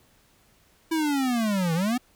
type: linear two-way sweep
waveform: square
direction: down then up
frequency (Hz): 329.6 to 158.6 to 256.9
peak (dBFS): -23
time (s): 0.91-1.98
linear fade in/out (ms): 10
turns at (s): 1.74
effects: pink hiss -61 dBFS RMS until 2.15 s